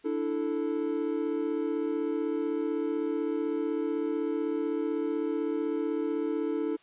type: chord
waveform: triangle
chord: D suspended second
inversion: none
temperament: equal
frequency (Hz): 293.7 / 329.6 / 440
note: D4 / E4 / A4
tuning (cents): 0 / 0 / 0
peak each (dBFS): -30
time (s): 0.04-6.77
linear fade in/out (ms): 20
effects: white hiss -61 dBFS RMS until 6.82 s + resampled to 8000 Hz